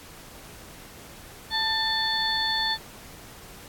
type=harmonic tone with a mistuned harmonic; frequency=880 Hz; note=A5; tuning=in tune; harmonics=1 / 2 / 4 / 5; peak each=-30 / -29 / -28 / -28 dBFS; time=1.5-2.78 s; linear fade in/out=50 ms; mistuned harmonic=2; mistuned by=+25 cents; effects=pink hiss -46 dBFS RMS until 3.68 s + AAC 64 kbps